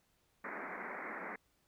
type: band-pass noise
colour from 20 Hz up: white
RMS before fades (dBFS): -44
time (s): 0.44-1.36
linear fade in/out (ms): 5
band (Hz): 180 to 2200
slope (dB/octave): 96
effects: pink hiss -75 dBFS RMS until 1.67 s